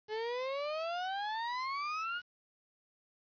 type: exponential sweep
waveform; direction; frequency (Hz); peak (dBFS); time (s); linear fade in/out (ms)
35% pulse; up; 421.6 to 1469; -33; 0.08-2.22; 50
effects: resampled to 11025 Hz + 10-bit